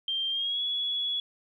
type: tone with pitch glide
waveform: sine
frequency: 3170 to 3378 Hz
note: G7 to G#7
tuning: +19 to +29 cents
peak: -27 dBFS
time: 0.08-1.2 s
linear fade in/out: 2 ms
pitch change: +110 cents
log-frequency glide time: 0.3-0.62 s
effects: 11-bit